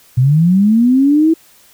sine linear sweep, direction up, 120.3 to 329.6 Hz, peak -7 dBFS, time 0.17-1.34 s, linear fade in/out 10 ms, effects white hiss -47 dBFS RMS until 1.73 s

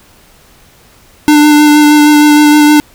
square tone with vibrato, 298 Hz, D4, 25 cents sharp, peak -3 dBFS, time 1.28-2.8 s, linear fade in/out 0 ms, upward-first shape sine, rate 6.4 Hz, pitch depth 15 cents each way, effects pink hiss -43 dBFS RMS until 2.94 s

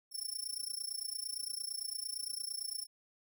15% pulse tone with amplitude modulation, 5390 Hz, E8, 38 cents sharp, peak -29 dBFS, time 0.11-2.87 s, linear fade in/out 50 ms, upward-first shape sine, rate 28.8 Hz, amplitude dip 90%, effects none

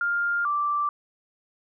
sine tone pair in turn, 1403 / 1171.2 Hz, F6 / D6, +8 / -5 cents, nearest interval minor third, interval 313 cents, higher first, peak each -22 dBFS, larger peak neither, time 0.01-0.45 / 0.45-0.89 s, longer neither, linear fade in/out 2 ms, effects none

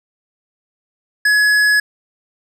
sine tone with tanh clipping, 1690 Hz, G#6, 30 cents sharp, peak -12 dBFS, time 1.25-1.8 s, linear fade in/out 5 ms, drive 13 dB, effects none

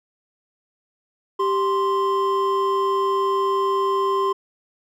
triangle tone pair together, 391.8 / 1045 Hz, G4 / C6, -1 / -2 cents, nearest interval octave + perfect fourth, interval 1699 cents, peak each -19 dBFS, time 1.39-4.33 s, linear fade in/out 10 ms, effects none

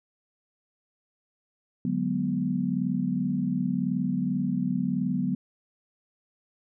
sine chord, G# half-diminished seventh, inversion second, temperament equal, 146.83 / 185 / 207.7 / 246.9 Hz, D3 / F#3 / G#3 / B3, 0 / 0 / 0 / 0 cents, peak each -33 / -28 / -33 / -28 dBFS, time 1.85-5.35 s, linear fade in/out 2 ms, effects none

